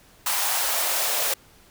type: noise with high-pass filter sweep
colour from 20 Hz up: white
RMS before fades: -24 dBFS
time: 0.26-1.34 s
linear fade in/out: 5 ms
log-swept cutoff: 890 to 530 Hz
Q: 2.2
effects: pink hiss -54 dBFS RMS until 1.7 s